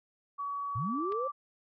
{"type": "tone with pitch glide", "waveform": "sine", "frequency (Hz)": [1133, 1166.9], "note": ["C#6", "D6"], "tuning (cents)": [37, -11], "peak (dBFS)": -33, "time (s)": [0.38, 1.32], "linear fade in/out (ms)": 20, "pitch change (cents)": 52, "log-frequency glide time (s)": [0.82, 1.05]}
{"type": "linear sweep", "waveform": "sine", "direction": "up", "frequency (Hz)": [95.2, 547], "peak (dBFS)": -32, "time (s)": [0.75, 1.28], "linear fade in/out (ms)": 10}
{"type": "clicks", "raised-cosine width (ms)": 0.3, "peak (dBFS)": -33, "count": 2, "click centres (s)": [1.121, 1.124]}
{"effects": []}